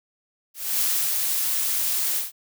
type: noise with ADSR envelope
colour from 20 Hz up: blue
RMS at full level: -22 dBFS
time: 0.54-2.32 s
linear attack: 260 ms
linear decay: 280 ms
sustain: -2 dB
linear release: 160 ms
effects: none

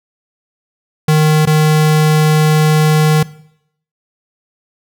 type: tone with dropouts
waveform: square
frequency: 154.3 Hz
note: D#3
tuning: 14 cents flat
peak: -8 dBFS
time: 1.08-3.23 s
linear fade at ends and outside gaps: 5 ms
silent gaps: 1.455-1.471 s
effects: noise-tail reverb RT60 0.7 s tail -19 dB re dry

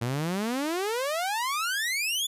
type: exponential sweep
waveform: sawtooth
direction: up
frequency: 113.3 to 3520 Hz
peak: -23 dBFS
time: 0.01-2.27 s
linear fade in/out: 10 ms
effects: resampled to 32000 Hz

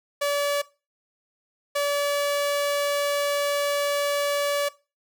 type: tone pair in turn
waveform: sawtooth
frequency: 574 / 574 Hz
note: D5 / D5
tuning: -40 / -40 cents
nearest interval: unison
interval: 0 cents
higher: neither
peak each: -18 dBFS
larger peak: neither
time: 0.21-0.62 / 1.75-4.69 s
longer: second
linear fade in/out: 10 ms
effects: noise-tail reverb RT60 0.3 s tail -20 dB re dry

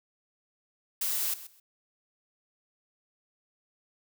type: noise with echo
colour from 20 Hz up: blue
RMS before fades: -30 dBFS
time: 1.01-1.34 s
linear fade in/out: 5 ms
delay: 130 ms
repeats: 2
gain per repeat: -15 dB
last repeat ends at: 1.6 s
effects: none

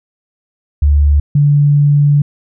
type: tone pair in turn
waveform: sine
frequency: 72.7 / 144.94 Hz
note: D2 / D3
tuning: -17 / -22 cents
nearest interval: octave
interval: 1195 cents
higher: second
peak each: -6 dBFS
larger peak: neither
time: 0.82-1.2 / 1.35-2.22 s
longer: second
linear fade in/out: 5 ms
effects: none

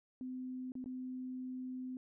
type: tone with dropouts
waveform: sine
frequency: 255.6 Hz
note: C4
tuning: 40 cents flat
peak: -40 dBFS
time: 0.21-1.97 s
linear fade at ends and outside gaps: 1 ms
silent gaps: 0.72-0.753 / 0.842-0.859 s
effects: none

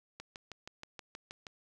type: click train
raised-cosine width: 0.2 ms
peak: -27 dBFS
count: 9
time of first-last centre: 0.2-1.468 s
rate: 6.31 Hz
effects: none

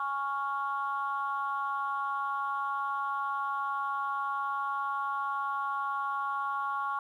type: chord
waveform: sine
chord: Db major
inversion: second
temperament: equal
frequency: 830.6 / 1108.7 / 1396.9 Hz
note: Ab5 / Db6 / F6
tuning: 0 / 0 / 0 cents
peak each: -36 / -31 / -36 dBFS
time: 0-6.99 s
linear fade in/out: 2 ms
effects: tanh soft clip ceiling -22 dBFS + 11-bit

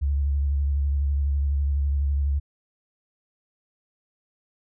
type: tone with vibrato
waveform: sine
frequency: 70.5 Hz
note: C#2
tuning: 30 cents sharp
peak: -20 dBFS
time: 0.01-2.4 s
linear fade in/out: 20 ms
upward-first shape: square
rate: 12 Hz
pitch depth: 33 cents each way
effects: none

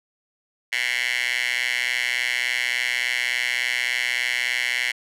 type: tone with high-pass filter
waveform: 10% pulse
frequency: 123.47 Hz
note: B2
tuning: in tune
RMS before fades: -24 dBFS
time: 0.72-4.92 s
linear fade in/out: 10 ms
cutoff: 2200 Hz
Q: 5.9
effects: low-pass 11000 Hz 12 dB/octave

